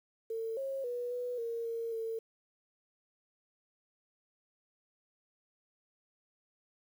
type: tone with pitch steps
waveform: sine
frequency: 450.4 / 541 / 486.1 / 491.7 / 463.3 / 459.9 / 450.5 Hz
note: A4 / C#5 / B4 / B4 / A#4 / A#4 / A4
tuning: +40 / -42 / -28 / -8 / -11 / -23 / +41 cents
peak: -34 dBFS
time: 0.3-2.19 s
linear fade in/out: 5 ms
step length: 270 ms
effects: 10-bit